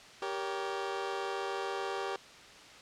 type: chord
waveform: 20% pulse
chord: G diminished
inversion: none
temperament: just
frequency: 392 / 470.4 / 564.5 Hz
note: G4 / Bb4 / Db5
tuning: 0 / +16 / +31 cents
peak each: -31 / -35 / -37 dBFS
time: 0.22-2.16 s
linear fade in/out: 2 ms
effects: white hiss -52 dBFS RMS until 2.81 s + low-pass 5000 Hz 12 dB/octave